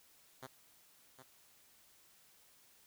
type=tone with echo; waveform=5% pulse; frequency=130.81 Hz; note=C3; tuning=in tune; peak=-35 dBFS; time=0.42-0.47 s; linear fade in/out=10 ms; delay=760 ms; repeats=1; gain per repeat=-9 dB; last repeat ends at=1.23 s; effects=white hiss -66 dBFS RMS until 2.86 s